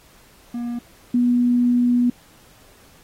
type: tone pair in turn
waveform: triangle / sine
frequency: 238.7 / 243.7 Hz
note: A#3 / B3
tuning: +41 / -23 cents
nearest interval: unison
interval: 36 cents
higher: second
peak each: -22 / -14 dBFS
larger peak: second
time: 0.54-0.79 / 1.14-2.1 s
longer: second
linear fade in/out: 5 ms
effects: pink hiss -52 dBFS RMS until 3.03 s + AAC 48 kbps